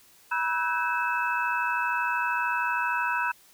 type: tone cluster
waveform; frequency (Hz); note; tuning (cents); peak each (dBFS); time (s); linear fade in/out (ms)
sine; 968 / 1312 / 1513 / 1626 / 2608; B5 / E6 / F#6 / G#6 / E7; -35 / -9 / +38 / -37 / -19; -28 / -33 / -29 / -36 / -33; 0.31-3.32; 10
effects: white hiss -57 dBFS RMS until 3.53 s